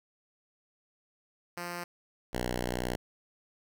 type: tone pair in turn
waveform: 5% pulse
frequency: 174.61 / 61.2 Hz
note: F3 / B1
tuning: 0 / -15 cents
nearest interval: octave + tritone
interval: 1815 cents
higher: first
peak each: -25 / -20 dBFS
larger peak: second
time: 1.57-1.84 / 2.33-2.96 s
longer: second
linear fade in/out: 5 ms
effects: none